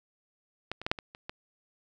clicks, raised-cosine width 0.3 ms, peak -17 / -25 / -15 / -8 / -23 / -29 / -21 dBFS, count 7, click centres 0.716 / 0.816 / 0.865 / 0.915 / 0.988 / 1.149 / 1.295 s, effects none

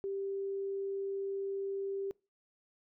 sine tone, 392.8 Hz, G4, 4 cents sharp, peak -34 dBFS, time 0.04-2.11 s, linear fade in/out 0 ms, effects noise-tail reverb RT60 0.3 s tail -25 dB re dry

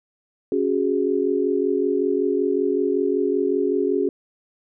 sine chord, C# suspended fourth, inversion none, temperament equal, 277.2 / 370 / 415.3 Hz, C#4 / F#4 / G#4, 0 / 0 / 0 cents, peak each -24 / -22 / -22 dBFS, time 0.52-4.09 s, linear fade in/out 2 ms, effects none

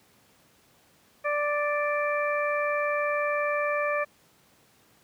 harmonic tone, 587.3 Hz, D5, in tune, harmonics 1 / 2 / 3 / 4, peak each -27 / -30 / -32 / -33 dBFS, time 1.24-4.05 s, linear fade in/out 20 ms, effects pink hiss -61 dBFS RMS until 5.03 s + high-pass 100 Hz 12 dB/octave

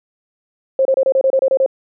sine tone bursts, 533 Hz, C5, 32 cents sharp, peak -10 dBFS, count 10, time 0.79-1.662 s, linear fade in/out 2 ms, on 62 ms, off 28 ms, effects none

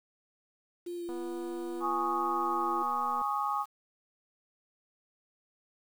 sine tone with pitch glide, 349.2 to 343.6 Hz, F4 to F4, 0 to -28 cents, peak -35 dBFS, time 0.86-2.83 s, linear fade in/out 10 ms, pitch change -28 cents, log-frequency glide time 0.96-1.04 s
click train, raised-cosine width 1 ms, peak -33 dBFS, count 522, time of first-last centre 1.09-3.217 s, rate 245 Hz
sine chord, Ab suspended fourth, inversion none, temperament equal with one note detuned, 830.6 / 1104.9 / 1244.5 Hz, Ab5 / Db6 / Eb6, 0 / -6 / 0 cents, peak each -33 dBFS, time 1.8-3.66 s, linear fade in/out 50 ms
effects 9-bit

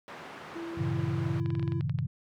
white band-pass noise, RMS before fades -45 dBFS, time 0.08-1.4 s, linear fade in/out 0 ms, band 130 to 1500 Hz, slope 12 dB/octave
triangle tone, 335 Hz, E4, 28 cents sharp, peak -34 dBFS, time 0.55-1.81 s, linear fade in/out 10 ms
sine chord, G diminished seventh, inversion none, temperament equal, 98 / 116.54 / 138.59 / 164.81 Hz, G2 / Bb2 / Db3 / Fb3, 0 / 0 / 0 / 0 cents, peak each -35 / -34 / -31 / -35 dBFS, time 0.77-2.07 s, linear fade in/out 10 ms
clicks, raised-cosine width 0.3 ms, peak -28 dBFS, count 10, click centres 1.46 / 1.504 / 1.552 / 1.596 / 1.628 / 1.678 / 1.721 / 1.809 / 1.896 / 1.988 s
effects none

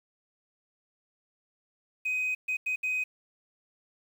sine tone bursts at uneven times, 2512 Hz, D#7, 16 cents sharp, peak -25 dBFS, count 4, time 2.05-2.35 / 2.48-2.57 / 2.66-2.76 / 2.83-3.04 s, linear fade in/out 10 ms, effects tanh soft clip ceiling -25 dBFS + 9-bit

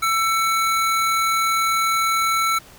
square tone pair together, 1330 / 2230 Hz, E6 / C#7, +15 / +10 cents, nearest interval major sixth, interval 895 cents, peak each -19 / -25 dBFS, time 0.02-2.59 s, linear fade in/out 10 ms, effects pink hiss -46 dBFS RMS until 2.78 s

